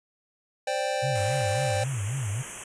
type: chord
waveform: square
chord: C suspended second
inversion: none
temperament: just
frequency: 523.3 / 588.7 / 784.9 Hz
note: C5 / D5 / G5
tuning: 0 / +4 / +2 cents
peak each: -31 dBFS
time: 0.67-1.84 s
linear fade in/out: 5 ms
type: tone with vibrato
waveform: sine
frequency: 116.54 Hz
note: A#2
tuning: in tune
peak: -27 dBFS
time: 1.02-2.43 s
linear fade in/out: 20 ms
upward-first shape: sine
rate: 3.7 Hz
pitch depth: 290 cents each way
type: band-stop noise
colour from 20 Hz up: white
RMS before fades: -36 dBFS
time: 1.15-2.64 s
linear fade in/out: 5 ms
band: 3200 to 6100 Hz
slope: 96 dB/octave
effects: resampled to 22050 Hz

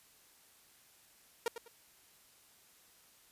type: tone with echo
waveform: sawtooth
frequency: 466.2 Hz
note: A#4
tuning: in tune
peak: -27 dBFS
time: 1.46-1.48 s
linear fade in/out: 2 ms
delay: 100 ms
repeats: 2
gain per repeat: -11 dB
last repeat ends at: 1.68 s
effects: white hiss -64 dBFS RMS until 3.31 s + resampled to 32000 Hz

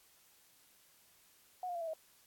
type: tone with pitch steps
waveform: sine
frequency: 731 / 706.1 / 682 / 658.8 / 636.4 Hz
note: F#5 / F5 / F5 / E5 / D#5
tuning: -21 / +19 / -41 / -1 / +39 cents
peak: -37 dBFS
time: 1.63-1.935 s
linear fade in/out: 2 ms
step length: 61 ms
effects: white hiss -66 dBFS RMS until 2.26 s + AAC 64 kbps

